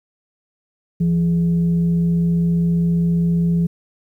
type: tone with frequency modulation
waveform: sine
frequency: 170 Hz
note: F3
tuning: 46 cents flat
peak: -14 dBFS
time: 1-3.67 s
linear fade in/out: 10 ms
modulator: 245 Hz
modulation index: 0.24
effects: 9-bit